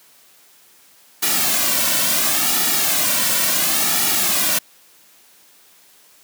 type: noise with flanger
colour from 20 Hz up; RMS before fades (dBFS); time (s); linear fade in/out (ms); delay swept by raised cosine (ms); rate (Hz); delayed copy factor
white; -18; 1.22-4.59; 10; 1.9 to 2.45; 0.72; -0.7
effects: white hiss -51 dBFS RMS until 6.23 s + high-pass 150 Hz 12 dB/octave